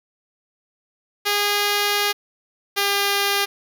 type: tone pair in turn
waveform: 5% pulse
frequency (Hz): 410 / 401.6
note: G#4 / G4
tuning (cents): -22 / +42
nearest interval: unison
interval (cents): 36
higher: first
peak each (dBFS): -7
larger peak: neither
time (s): 1.25-2.13 / 2.76-3.46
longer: first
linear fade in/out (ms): 20
effects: none